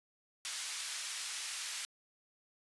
white band-pass noise, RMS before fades -41 dBFS, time 0.45-1.85 s, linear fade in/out 0 ms, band 1500 to 8500 Hz, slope 12 dB/octave, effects resampled to 24000 Hz

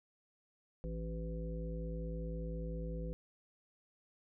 harmonic tone with a mistuned harmonic, 55 Hz, A1, in tune, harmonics 1 / 3 / 5 / 7 / 9, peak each -40 / -43 / -52 / -52 / -47 dBFS, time 0.84-3.13 s, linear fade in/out 0 ms, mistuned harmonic 9, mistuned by +19 cents, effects none

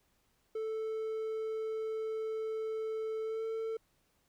triangle tone with pitch glide, 440 to 446.7 Hz, A4 to A4, 0 to +26 cents, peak -32 dBFS, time 0.55-3.77 s, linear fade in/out 5 ms, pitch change +26 cents, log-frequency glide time 3.23-3.44 s, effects pink hiss -74 dBFS RMS until 4.28 s

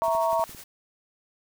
sine chord, A# diminished, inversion second, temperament equal, 659.3 / 932.3 / 1108.7 Hz, E5 / A#5 / C#6, 0 / 0 / 0 cents, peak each -24 / -25 / -30 dBFS, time 0.02-0.44 s, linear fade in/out 0 ms
white noise with tremolo, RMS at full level -42 dBFS, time 0.03-0.64 s, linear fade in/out 5 ms, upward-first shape triangle, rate 11 Hz, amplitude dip 60%
clicks, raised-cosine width 3 ms, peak -33 dBFS, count 6, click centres 0.082 / 0.15 / 0.33 / 0.395 / 0.494 / 0.548 s
effects none

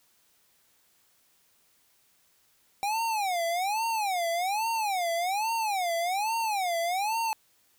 square tone with vibrato, 784 Hz, G5, in tune, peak -27 dBFS, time 2.83-7.33 s, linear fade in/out 0 ms, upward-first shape sine, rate 1.2 Hz, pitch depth 270 cents each way, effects white hiss -66 dBFS RMS until 7.78 s

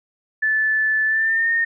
sine tone with pitch glide, 1746 to 1836 Hz, A6 to A#6, -14 to -27 cents, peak -16 dBFS, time 0.42-1.65 s, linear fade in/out 10 ms, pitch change +87 cents, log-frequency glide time 1.06-1.5 s, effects none

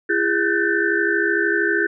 sine tone cluster, 338 / 409.2 / 1503 / 1556 / 1774 Hz, E4 / G#4 / F#6 / G6 / A6, +43 / -26 / +27 / -13 / +14 cents, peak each -23 dBFS, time 0.09-1.87 s, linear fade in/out 10 ms, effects none

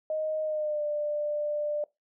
sine tone with pitch glide, 622.3 to 593.9 Hz, D#5 to D5, 0 to +19 cents, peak -27 dBFS, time 0.1-1.84 s, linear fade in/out 2 ms, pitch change -81 cents, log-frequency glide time 0.43-0.83 s, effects noise-tail reverb RT60 0.2 s tail -22 dB re dry

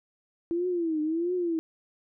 sine tone with vibrato, 332.8 Hz, E4, 17 cents sharp, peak -25 dBFS, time 0.51-1.59 s, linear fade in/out 0 ms, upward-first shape triangle, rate 1.5 Hz, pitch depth 170 cents each way, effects none

